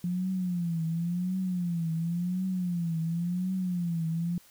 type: tone with vibrato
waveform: sine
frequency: 174.61 Hz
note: F3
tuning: in tune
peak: -27 dBFS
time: 0.04-4.38 s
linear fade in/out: 2 ms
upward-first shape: triangle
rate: 0.93 Hz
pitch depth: 140 cents each way
effects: white hiss -58 dBFS RMS until 4.5 s